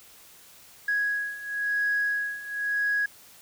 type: beating tone pair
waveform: sine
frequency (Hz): 1661.2 / 1662.17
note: G#6 / G#6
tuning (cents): 0 / +1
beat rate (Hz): 0.97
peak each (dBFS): -29 / -26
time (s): 0.88-3.06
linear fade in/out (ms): 5
effects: tanh soft clip ceiling -18 dBFS + white hiss -52 dBFS RMS until 3.41 s